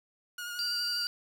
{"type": "tone with vibrato", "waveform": "sawtooth", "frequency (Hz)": 1433, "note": "F6", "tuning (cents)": 44, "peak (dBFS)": -33, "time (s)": [0.38, 1.07], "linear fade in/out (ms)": 5, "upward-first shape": "sine", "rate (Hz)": 12, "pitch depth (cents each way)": 22}
{"type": "tone", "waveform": "sine", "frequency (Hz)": 4700, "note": "D8", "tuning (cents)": 1, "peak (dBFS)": -30, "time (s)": [0.59, 1.07], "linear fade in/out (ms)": 0}
{"effects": ["9-bit"]}